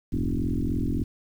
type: tone with frequency modulation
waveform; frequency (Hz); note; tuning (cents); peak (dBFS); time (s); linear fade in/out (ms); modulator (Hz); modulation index
sine; 116.54; A#2; 0; -23; 0.12-1.04; 10; 43.4; 4.6
effects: 9-bit